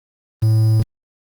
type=tone with quantisation; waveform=triangle; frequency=110.1 Hz; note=A2; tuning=2 cents sharp; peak=-9 dBFS; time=0.42-0.83 s; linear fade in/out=10 ms; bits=6; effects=Opus 32 kbps